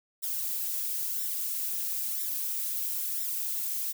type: noise with flanger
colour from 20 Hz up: violet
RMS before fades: -32 dBFS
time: 0.22-3.93 s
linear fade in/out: 20 ms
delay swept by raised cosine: 0.54 to 4.64 ms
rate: 1 Hz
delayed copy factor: +0.75
effects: none